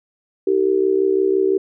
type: tone with amplitude modulation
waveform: sine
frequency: 385 Hz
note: G4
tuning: 31 cents flat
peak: -10 dBFS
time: 0.47-1.58 s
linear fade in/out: 5 ms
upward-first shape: sine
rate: 65.9 Hz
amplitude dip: 85%
effects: none